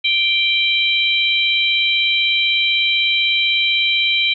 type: harmonic tone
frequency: 784 Hz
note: G5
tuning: in tune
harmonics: 3 / 4 / 5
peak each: -17 / -18 / -20 dBFS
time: 0.04-4.34 s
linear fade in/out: 10 ms
effects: none